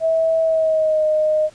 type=tone with pitch glide; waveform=sine; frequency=649 to 617.2 Hz; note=E5 to D#5; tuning=-27 to -14 cents; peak=-14 dBFS; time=0-1.5 s; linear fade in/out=50 ms; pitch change=-87 cents; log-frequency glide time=0.42-1.05 s; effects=pink hiss -49 dBFS RMS until 1.54 s + resampled to 22050 Hz